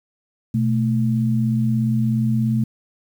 sine tone pair together, 123.47 / 220.4 Hz, B2 / A3, 0 / +3 cents, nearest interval minor seventh, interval 1003 cents, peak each -19 dBFS, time 0.54-2.64 s, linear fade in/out 5 ms, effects 8-bit

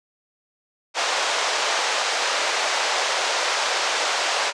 pink band-pass noise, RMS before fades -23 dBFS, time 0.94-4.53 s, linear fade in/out 50 ms, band 550 to 6700 Hz, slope 24 dB/octave, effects resampled to 22050 Hz

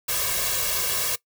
white noise with comb filter, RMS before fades -25 dBFS, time 0.08-1.16 s, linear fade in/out 10 ms, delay 1.8 ms, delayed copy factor +0.9, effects noise-tail reverb RT60 0.1 s tail -20 dB re dry

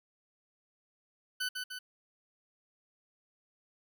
20% pulse tone with echo, 1500 Hz, F#6, 23 cents sharp, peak -27 dBFS, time 1.4-1.49 s, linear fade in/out 10 ms, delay 150 ms, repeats 2, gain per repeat -4 dB, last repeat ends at 1.79 s, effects none

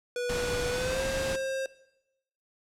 square tone with pitch glide, 488.5 to 532.7 Hz, B4 to C5, -19 to +31 cents, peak -30 dBFS, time 0.16-1.66 s, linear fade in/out 2 ms, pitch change +150 cents, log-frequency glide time 0.7-1.02 s
pink noise, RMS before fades -34 dBFS, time 0.29-1.36 s, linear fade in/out 5 ms
effects noise-tail reverb RT60 0.9 s tail -18 dB re dry + low-pass 9000 Hz 12 dB/octave

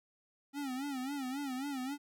square tone with vibrato, 270 Hz, C#4, 45 cents flat, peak -37 dBFS, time 0.53-1.98 s, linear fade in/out 50 ms, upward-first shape sine, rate 3.7 Hz, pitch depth 120 cents each way, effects none

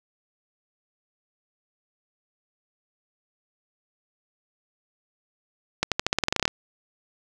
accelerating click train, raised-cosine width 0.2 ms, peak -4 dBFS, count 14, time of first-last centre 5.83-6.479 s, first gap 87 ms, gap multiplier 0.9, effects none

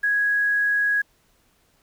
sine tone with quantisation, 1661.2 Hz, G#6, in tune, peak -18 dBFS, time 0.03-1.02 s, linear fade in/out 10 ms, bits 8, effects pink hiss -63 dBFS RMS until 1.82 s

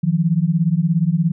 sine beating tone pair, 158.4 / 175.4 Hz, D#3 / F3, +31 / +8 cents, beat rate 17 Hz, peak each -17 dBFS, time 0.03-1.32 s, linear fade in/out 10 ms, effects none

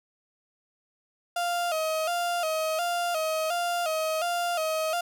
35% pulse tone with vibrato, 664 Hz, E5, 12 cents sharp, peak -24 dBFS, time 1.36-5.01 s, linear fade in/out 5 ms, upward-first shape square, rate 1.4 Hz, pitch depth 85 cents each way, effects none

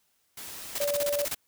white noise, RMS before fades -41 dBFS, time 0.37-0.86 s, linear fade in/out 5 ms
white noise with tremolo, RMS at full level -31 dBFS, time 0.75-1.35 s, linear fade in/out 5 ms, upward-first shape square, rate 16 Hz, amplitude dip 80%
sine tone, 577 Hz, D5, 31 cents flat, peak -26 dBFS, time 0.8-1.25 s, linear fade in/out 5 ms
effects white hiss -71 dBFS RMS until 1.47 s

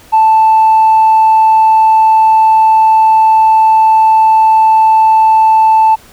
triangle tone with tanh clipping, 880 Hz, A5, in tune, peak -4 dBFS, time 0.12-5.96 s, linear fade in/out 20 ms, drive 5 dB, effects pink hiss -40 dBFS RMS until 6.12 s

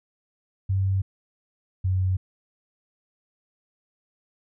sine tone pair in turn, 96.2 / 93.25 Hz, G2 / F#2, -32 / +14 cents, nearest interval minor second, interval 54 cents, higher first, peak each -20 dBFS, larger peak neither, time 0.69-1.02 / 1.84-2.17 s, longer neither, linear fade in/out 10 ms, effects none

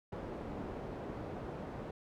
white low-pass noise, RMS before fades -43 dBFS, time 0.12-1.91 s, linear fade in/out 5 ms, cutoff 540 Hz, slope 12 dB/octave, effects none

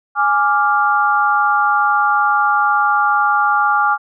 sine chord, D diminished, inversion second, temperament equal, 830.6 / 1174.7 / 1396.9 Hz, Ab5 / D6 / F6, 0 / 0 / 0 cents, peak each -16 dBFS, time 0.15-3.98 s, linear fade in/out 50 ms, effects none

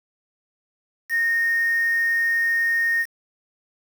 sine tone with quantisation, 1846 Hz, A#6, 17 cents flat, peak -18 dBFS, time 1.09-3.06 s, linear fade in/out 50 ms, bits 6, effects none

